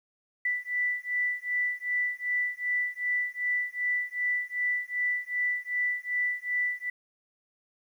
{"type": "beating tone pair", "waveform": "sine", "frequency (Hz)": [1975.5, 1978.1], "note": ["B6", "B6"], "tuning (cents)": [0, 2], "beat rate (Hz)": 2.6, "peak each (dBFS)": -30, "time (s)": [0.45, 6.9], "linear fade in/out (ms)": 5, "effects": ["10-bit"]}